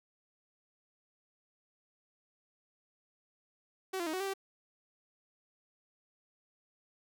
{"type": "tone with pitch steps", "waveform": "sawtooth", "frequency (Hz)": [378.7, 343.3, 313.9, 372.8, 391.8, 388], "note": ["F#4", "F4", "D#4", "F#4", "G4", "G4"], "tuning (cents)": [40, -30, 15, 13, -1, -18], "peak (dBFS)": -30, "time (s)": [3.93, 4.338], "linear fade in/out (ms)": 10, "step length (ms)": 68, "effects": []}